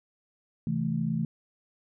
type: chord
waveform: sine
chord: A minor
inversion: first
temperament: equal with one note detuned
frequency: 133.02 / 164.81 / 220 Hz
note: C3 / E3 / A3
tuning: +29 / 0 / 0 cents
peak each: -33 / -29 / -30 dBFS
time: 0.67-1.25 s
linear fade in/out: 2 ms
effects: none